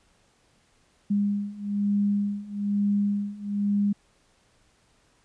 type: beating tone pair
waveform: sine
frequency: 202.6 / 203.7 Hz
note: G#3 / G#3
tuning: -43 / -33 cents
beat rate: 1.1 Hz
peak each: -27 / -25 dBFS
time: 1.1-3.93 s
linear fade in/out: 10 ms
effects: pink hiss -64 dBFS RMS until 5.24 s + resampled to 22050 Hz